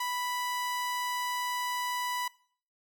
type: tone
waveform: sawtooth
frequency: 987.8 Hz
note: B5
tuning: in tune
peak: -27 dBFS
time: 0-2.28 s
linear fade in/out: 5 ms
effects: noise-tail reverb RT60 0.5 s tail -21 dB re dry